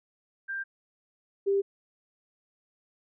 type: tone pair in turn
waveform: sine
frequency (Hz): 1584 / 396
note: G6 / G4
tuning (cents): +18 / +18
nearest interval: 2 octaves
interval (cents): 2400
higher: first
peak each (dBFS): -31 / -22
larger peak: second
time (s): 0.48-0.64 / 1.46-1.62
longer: neither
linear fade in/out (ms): 20
effects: none